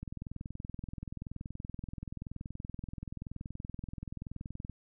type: click train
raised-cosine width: 5 ms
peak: -28 dBFS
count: 99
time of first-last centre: 0.03-4.697 s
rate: 21 Hz
effects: none